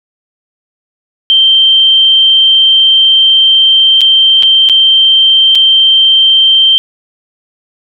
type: tone with dropouts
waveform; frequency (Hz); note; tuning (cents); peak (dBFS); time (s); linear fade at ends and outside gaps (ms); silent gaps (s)
sine; 3136; G7; 0; -3; 1.3-6.78; 0; 4.008-4.015 / 4.425-4.432 / 4.689-4.697 / 5.551-5.555
effects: none